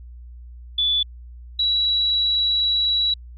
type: tone pair in turn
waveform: sine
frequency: 3463 / 3908 Hz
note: A7 / B7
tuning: -28 / -19 cents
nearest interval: major second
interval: 209 cents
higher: second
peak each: -17 dBFS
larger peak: neither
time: 0.78-1.03 / 1.59-3.14 s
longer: second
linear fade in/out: 5 ms
effects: added 60 Hz sine -37 dBFS peak until 3.37 s